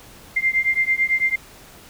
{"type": "beating tone pair", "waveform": "sine", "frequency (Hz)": [2093, 2102], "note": ["C7", "C7"], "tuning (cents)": [0, 7], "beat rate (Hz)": 9, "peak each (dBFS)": [-20, -20], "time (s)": [0.36, 1.36], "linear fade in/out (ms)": 10, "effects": ["pink hiss -45 dBFS RMS until 1.89 s"]}